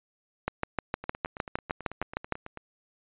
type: two click trains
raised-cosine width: 0.5 ms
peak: -24 / -12 dBFS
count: 15 / 13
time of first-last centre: 1.04-2.573 / 0.48-2.323 s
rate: 9.13 / 6.51 Hz
effects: resampled to 8000 Hz